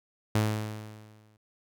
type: tone with exponential decay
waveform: sawtooth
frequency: 107.5 Hz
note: A2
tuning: 40 cents flat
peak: -18 dBFS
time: 0.35-1.37 s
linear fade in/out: 5 ms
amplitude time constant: 220 ms
effects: none